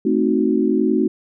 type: chord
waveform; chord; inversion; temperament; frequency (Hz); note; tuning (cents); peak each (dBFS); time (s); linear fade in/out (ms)
sine; A diminished seventh; none; equal; 220 / 261.6 / 311.1 / 370; A3 / C4 / Eb4 / Gb4; 0 / 0 / 0 / 0; -20; 0.05-1.08; 5
effects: none